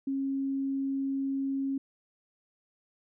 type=tone; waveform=sine; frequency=272 Hz; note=C#4; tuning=33 cents flat; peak=-28 dBFS; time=0.07-1.78 s; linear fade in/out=5 ms; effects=none